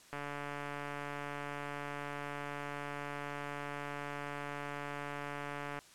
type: click train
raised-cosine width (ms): 0.5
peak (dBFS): -26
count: 816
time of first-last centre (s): 0.13-5.79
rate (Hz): 144
effects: white hiss -59 dBFS RMS until 5.94 s + low-pass 9000 Hz 12 dB/octave